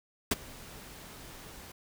pink noise with ADSR envelope, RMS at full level -24 dBFS, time 0.31-1.72 s, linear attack 6 ms, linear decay 26 ms, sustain -24 dB, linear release 6 ms, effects none

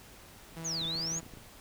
sawtooth tone, 163.9 Hz, E3, 10 cents flat, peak -36 dBFS, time 0.56-1.21 s, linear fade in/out 10 ms
sine exponential two-way sweep, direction down then up, 6990 to 3438 to 6990 Hz, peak -32 dBFS, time 0.64-1.2 s, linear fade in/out 20 ms, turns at 0.85 s
clicks, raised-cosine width 3 ms, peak -36 dBFS, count 11, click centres 0.816 / 0.854 / 0.955 / 0.997 / 1.06 / 1.118 / 1.165 / 1.231 / 1.265 / 1.337 / 1.373 s
effects pink hiss -53 dBFS RMS until 1.6 s

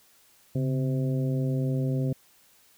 harmonic tone with a mistuned harmonic, 129.9 Hz, C3, 12 cents flat, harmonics 1 / 2 / 3 / 4 / 5, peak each -25 / -31 / -37 / -37 / -45 dBFS, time 0.55-2.13 s, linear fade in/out 5 ms, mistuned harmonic 1, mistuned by +87 cents, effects white hiss -60 dBFS RMS until 2.77 s

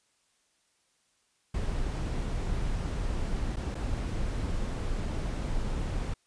brown noise with dropouts, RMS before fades -31 dBFS, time 1.54-6.14 s, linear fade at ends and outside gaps 5 ms, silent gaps 3.56-3.568 / 3.746-3.751 s, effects white hiss -71 dBFS RMS until 6.26 s + resampled to 22050 Hz

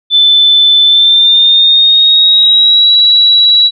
sine tone with pitch glide, 3520 to 3906 Hz, A7 to B7, 0 to -20 cents, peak -3 dBFS, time 0.1-3.71 s, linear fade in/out 50 ms, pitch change +180 cents, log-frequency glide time 0.85-2.91 s, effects none

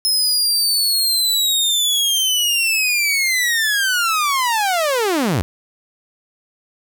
sawtooth linear sweep, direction down, 5170 to 71.1 Hz, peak -12 dBFS, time 0.05-5.42 s, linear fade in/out 0 ms, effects none

